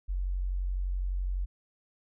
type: tone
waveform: sine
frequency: 45.9 Hz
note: F#1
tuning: 13 cents flat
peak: -28 dBFS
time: 0.08-1.46 s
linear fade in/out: 20 ms
effects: none